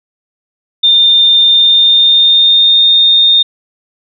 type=tone with pitch glide; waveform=sine; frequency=3613 to 3659 Hz; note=A7 to A#7; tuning=+45 to -33 cents; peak=-4 dBFS; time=0.83-3.43 s; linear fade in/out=10 ms; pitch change=+22 cents; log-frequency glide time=1.42-2.85 s; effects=none